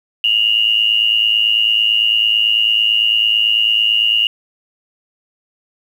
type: tone pair together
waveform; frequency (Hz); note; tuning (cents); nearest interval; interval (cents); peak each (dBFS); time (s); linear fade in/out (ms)
sine; 2801 / 2910; F7 / F#7; +4 / -29; minor second; 67; -14; 0.24-4.27; 2
effects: 7-bit